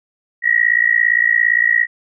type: tone with amplitude modulation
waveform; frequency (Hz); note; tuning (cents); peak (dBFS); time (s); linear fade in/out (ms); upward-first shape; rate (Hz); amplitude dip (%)
sine; 1907; A#6; +39; -7; 0.42-1.87; 50; sine; 57.5; 95
effects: none